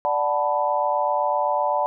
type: chord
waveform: sine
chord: B minor seventh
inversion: first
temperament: equal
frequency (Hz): 587.3 / 740 / 880 / 987.8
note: D5 / F#5 / A5 / B5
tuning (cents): 0 / 0 / 0 / 0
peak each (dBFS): -24 / -26 / -24 / -25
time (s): 0.05-1.86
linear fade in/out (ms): 0
effects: none